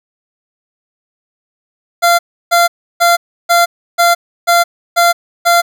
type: tone bursts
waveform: 25% pulse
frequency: 690 Hz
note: F5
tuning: 21 cents flat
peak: -3 dBFS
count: 8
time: 2.02-5.62 s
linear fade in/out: 20 ms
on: 170 ms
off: 320 ms
effects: none

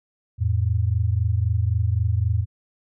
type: tone pair together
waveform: sine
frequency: 86.17 / 110 Hz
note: F2 / A2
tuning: -23 / 0 cents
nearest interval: major third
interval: 423 cents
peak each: -21 dBFS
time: 0.38-2.46 s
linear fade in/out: 50 ms
effects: none

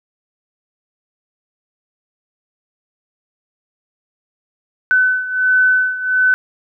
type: beating tone pair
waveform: sine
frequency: 1509 / 1510.4 Hz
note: F#6 / F#6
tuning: +34 / +35 cents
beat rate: 1.4 Hz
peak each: -13 / -17 dBFS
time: 4.91-6.34 s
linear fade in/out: 0 ms
effects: none

